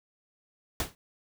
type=noise with exponential decay; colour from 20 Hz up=pink; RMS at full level=-26 dBFS; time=0.8-0.95 s; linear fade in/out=1 ms; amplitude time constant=32 ms; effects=none